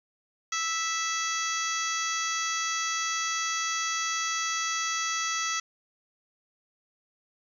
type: harmonic tone with a mistuned harmonic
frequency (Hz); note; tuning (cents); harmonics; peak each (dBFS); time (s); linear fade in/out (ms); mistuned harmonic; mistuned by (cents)
657; E5; -6; 2 / 3 / 4 / 5 / 6 / 7 / 8 / 9 / 10; -32 / -34 / -38 / -37 / -43 / -40 / -43 / -34 / -37; 0.52-5.6; 5; 5; +19
effects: 10-bit